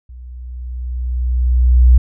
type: tone with level ramp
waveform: sine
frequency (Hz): 61.74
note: B1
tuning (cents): 0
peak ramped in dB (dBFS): -32 to -3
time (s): 0.09-1.98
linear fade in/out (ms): 5
effects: none